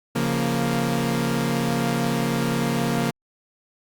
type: chord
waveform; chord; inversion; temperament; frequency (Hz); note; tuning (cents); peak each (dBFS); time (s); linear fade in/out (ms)
sawtooth; Bb minor; first; equal; 138.59 / 174.61 / 233.1; Db3 / F3 / Bb3; 0 / 0 / 0; -22 / -23 / -20; 0.15-3.11; 10
effects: Opus 48 kbps